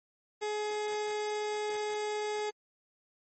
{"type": "tone", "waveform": "30% pulse", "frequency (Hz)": 421.7, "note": "G#4", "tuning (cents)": 26, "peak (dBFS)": -29, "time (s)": [0.41, 2.51], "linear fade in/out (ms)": 20, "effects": ["MP3 32 kbps"]}